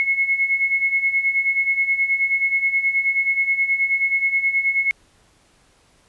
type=beating tone pair; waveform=sine; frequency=2175 / 2184.4 Hz; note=C#7 / C#7; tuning=-33 / -26 cents; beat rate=9.4 Hz; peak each=-23 / -18 dBFS; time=0-4.91 s; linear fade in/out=0 ms; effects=pink hiss -57 dBFS RMS until 6.08 s + resampled to 24000 Hz